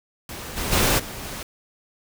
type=noise with level steps; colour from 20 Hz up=pink; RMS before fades=-35 / -27 / -19 / -35 / -33 dBFS; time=0.29-1.43 s; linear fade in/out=2 ms; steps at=0.56 / 0.71 / 0.98 / 1.22 s; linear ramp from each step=20 ms; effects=none